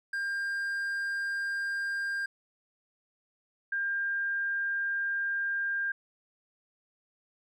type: tone pair in turn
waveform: triangle / sine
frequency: 1600 / 1600 Hz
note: G6 / G6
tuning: +35 / +35 cents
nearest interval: unison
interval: 0 cents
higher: neither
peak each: -28 dBFS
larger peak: neither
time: 0.13-2.26 / 3.72-5.92 s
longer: second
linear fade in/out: 5 ms
effects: none